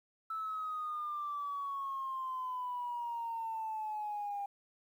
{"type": "exponential sweep", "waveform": "sine", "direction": "down", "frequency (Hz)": [1318.5, 801], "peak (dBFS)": -35, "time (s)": [0.3, 4.46], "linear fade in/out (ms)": 5, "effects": ["tanh soft clip ceiling -31 dBFS", "11-bit"]}